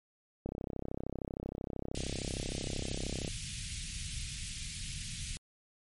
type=click train; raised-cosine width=2 ms; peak=-24 dBFS; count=94; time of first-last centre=0.46-3.278 s; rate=33 Hz
type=band-stop noise; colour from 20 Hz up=pink; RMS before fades=-40 dBFS; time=1.95-5.37 s; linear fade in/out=0 ms; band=160 to 2400 Hz; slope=24 dB/octave
effects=MP3 48 kbps